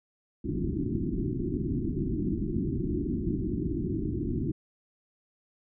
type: low-pass noise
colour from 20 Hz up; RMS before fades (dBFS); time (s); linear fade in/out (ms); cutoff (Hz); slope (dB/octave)
white; -30; 0.44-4.52; 10; 370; 96
effects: none